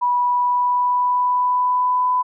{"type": "tone with pitch glide", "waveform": "sine", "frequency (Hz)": [979, 1000.1], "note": ["B5", "B5"], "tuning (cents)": [-15, 21], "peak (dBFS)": -15, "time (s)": [0.01, 2.23], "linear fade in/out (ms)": 20, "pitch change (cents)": 36, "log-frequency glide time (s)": [0.18, 2.1], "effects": []}